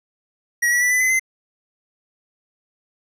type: tone with pitch steps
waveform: square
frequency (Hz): 1909 / 1939 / 1969.5 / 2000 / 2032 / 2064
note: A#6 / B6 / B6 / B6 / B6 / C7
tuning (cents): +41 / -32 / -5 / +21 / +49 / -24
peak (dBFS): -16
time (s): 0.62-1.196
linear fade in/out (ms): 10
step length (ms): 96
effects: resampled to 32000 Hz

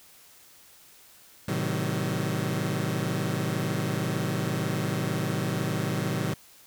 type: chord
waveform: sawtooth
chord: A diminished seventh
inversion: none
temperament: just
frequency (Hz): 110 / 132 / 158.4 / 190.08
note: A2 / C3 / Eb3 / Gb3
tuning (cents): 0 / +16 / +31 / +47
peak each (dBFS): -29 / -28 / -27 / -28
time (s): 1.48-6.34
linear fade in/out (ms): 5
effects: white hiss -54 dBFS RMS until 6.66 s

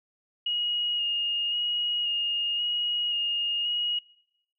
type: tone with vibrato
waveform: sine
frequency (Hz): 2868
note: F7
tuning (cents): +45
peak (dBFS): -25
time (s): 0.46-3.99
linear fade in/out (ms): 5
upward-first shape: square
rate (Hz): 0.94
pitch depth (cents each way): 14
effects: noise-tail reverb RT60 0.9 s tail -24 dB re dry

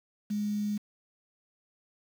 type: tone with quantisation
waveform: sine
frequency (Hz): 207.7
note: G#3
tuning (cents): 0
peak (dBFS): -28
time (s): 0.3-0.78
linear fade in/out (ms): 10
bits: 8
effects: none

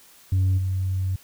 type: tone with level steps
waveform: sine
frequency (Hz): 94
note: F#2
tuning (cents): +28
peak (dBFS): -15 / -21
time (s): 0.32-1.16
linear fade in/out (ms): 5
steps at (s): 0.57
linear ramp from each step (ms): 20
effects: tanh soft clip ceiling -16 dBFS + white hiss -52 dBFS RMS until 1.23 s

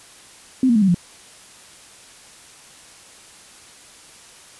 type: tone with pitch steps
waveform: sine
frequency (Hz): 259.3 / 235 / 213.1 / 193.14 / 175.07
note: C4 / A#3 / G#3 / G3 / F3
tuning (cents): -15 / +14 / +45 / -25 / +5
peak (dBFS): -12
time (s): 0.63-0.945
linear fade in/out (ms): 2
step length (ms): 63
effects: white hiss -45 dBFS RMS until 4.59 s + resampled to 24000 Hz

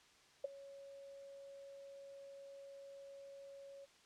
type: tone with ADSR envelope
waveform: sine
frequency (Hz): 554.4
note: C#5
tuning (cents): 0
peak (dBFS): -33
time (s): 0.44-3.86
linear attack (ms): 6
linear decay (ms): 15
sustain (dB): -19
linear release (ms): 21
effects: white hiss -67 dBFS RMS until 4.05 s + low-pass 6000 Hz 12 dB/octave

